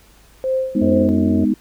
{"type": "tone with tremolo", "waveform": "sine", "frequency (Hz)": 523.3, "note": "C5", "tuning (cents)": 0, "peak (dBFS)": -15, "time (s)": [0.44, 1.09], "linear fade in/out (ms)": 0, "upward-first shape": "sine", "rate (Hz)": 2.4, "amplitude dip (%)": 80}
{"type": "chord", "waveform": "sine", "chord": "G# minor", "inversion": "none", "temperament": "just", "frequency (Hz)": [207.7, 249.2, 311.5], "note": ["G#3", "B3", "D#4"], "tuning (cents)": [0, 16, 2], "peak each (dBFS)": [-18, -18, -19], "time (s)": [0.75, 1.54], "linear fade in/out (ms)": 5}
{"type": "harmonic tone", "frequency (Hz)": 91, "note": "F#2", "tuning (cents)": -28, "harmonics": [1, 3, 4, 5, 6, 7], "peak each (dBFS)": [-22, -28, -31, -30, -36, -30], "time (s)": [0.81, 1.45], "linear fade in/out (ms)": 10}
{"effects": ["added 50 Hz sine -51 dBFS peak until 1.6 s", "pink hiss -51 dBFS RMS until 1.6 s"]}